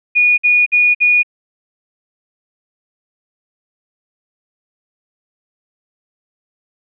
sine tone bursts, 2452 Hz, D#7, 26 cents flat, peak -8 dBFS, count 4, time 0.15-1.232 s, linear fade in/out 20 ms, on 230 ms, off 54 ms, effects none

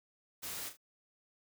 white noise with echo, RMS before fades -42 dBFS, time 0.42-0.7 s, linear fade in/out 20 ms, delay 36 ms, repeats 2, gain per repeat -9 dB, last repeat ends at 0.772 s, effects none

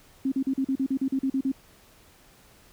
sine tone bursts, 267.5 Hz, C4, 38 cents sharp, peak -22 dBFS, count 12, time 0.25-1.518 s, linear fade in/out 5 ms, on 69 ms, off 40 ms, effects pink hiss -56 dBFS RMS until 2.72 s

